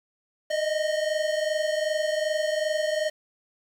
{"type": "tone pair together", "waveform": "square", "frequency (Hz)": [612, 634.6], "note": ["D#5", "D#5"], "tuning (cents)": [-29, 34], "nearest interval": "minor second", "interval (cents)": 63, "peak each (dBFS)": [-26, -30], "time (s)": [0.5, 3.1], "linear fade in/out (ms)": 10, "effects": ["low-pass 7000 Hz 12 dB/octave", "8-bit"]}